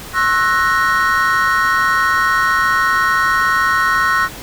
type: chord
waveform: triangle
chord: F# dominant seventh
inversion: second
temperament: equal with one note detuned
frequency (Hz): 1082.2 / 1318.5 / 1480 / 1864.7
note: C#6 / E6 / F#6 / A#6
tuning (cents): -42 / 0 / 0 / 0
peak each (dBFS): -16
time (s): 0.13-4.29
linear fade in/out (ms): 50
effects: pink hiss -32 dBFS RMS until 4.42 s